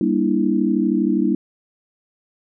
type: chord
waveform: sine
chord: E half-diminished seventh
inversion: first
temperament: just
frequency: 197.78 / 237.3 / 296.7 / 329.6 Hz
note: G3 / Bb3 / D4 / E4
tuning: +16 / +31 / +18 / 0 cents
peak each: -21 dBFS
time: 0.01-1.35 s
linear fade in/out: 2 ms
effects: none